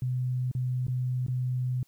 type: tone with dropouts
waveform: sine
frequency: 126.4 Hz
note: B2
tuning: 41 cents sharp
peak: -26 dBFS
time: 0.02-1.83 s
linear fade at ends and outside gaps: 2 ms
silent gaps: 0.514-0.55 / 0.868-0.881 / 1.265-1.282 s
effects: white hiss -67 dBFS RMS until 1.87 s